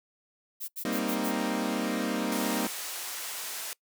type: noise bursts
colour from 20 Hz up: violet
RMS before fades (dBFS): -36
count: 5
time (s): 0.6-1.316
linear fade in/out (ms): 20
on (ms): 84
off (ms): 74
type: chord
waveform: sawtooth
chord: C minor seventh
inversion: second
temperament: equal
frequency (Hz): 196 / 233.1 / 261.6 / 311.1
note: G3 / Bb3 / C4 / Eb4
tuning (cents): 0 / 0 / 0 / 0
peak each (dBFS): -31 / -28 / -30 / -30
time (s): 0.85-2.67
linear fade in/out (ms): 2
type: band-pass noise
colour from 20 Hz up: white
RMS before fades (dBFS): -37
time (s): 2.32-3.73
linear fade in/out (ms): 0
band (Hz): 500 to 15000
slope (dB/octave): 12
effects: noise-tail reverb RT60 0.1 s tail -23 dB re dry